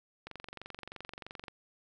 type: click train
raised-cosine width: 0.3 ms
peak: -27 dBFS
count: 29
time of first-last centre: 0.27-1.482 s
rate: 23.1 Hz
effects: none